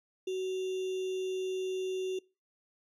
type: tone with sample-and-hold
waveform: sine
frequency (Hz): 374.5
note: F#4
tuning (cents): +21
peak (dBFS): -31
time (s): 0.27-2.19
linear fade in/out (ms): 5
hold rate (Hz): 3150
effects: noise-tail reverb RT60 0.3 s tail -24 dB re dry + low-pass 7000 Hz 12 dB/octave